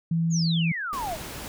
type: tone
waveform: sine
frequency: 165.5 Hz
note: E3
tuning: 7 cents sharp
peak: -21 dBFS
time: 0.11-0.72 s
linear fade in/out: 5 ms
type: exponential sweep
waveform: sine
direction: down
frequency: 7040 to 587.3 Hz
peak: -28 dBFS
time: 0.3-1.18 s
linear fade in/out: 50 ms
type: noise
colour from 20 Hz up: pink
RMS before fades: -37 dBFS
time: 0.93-1.48 s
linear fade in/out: 0 ms
effects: none